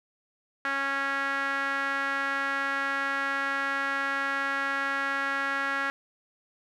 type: tone with band-pass filter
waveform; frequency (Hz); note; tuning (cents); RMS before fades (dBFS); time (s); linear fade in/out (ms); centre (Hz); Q
sawtooth; 275.6; C#4; -10; -29; 0.65-5.9; 0; 1600; 3.6
effects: none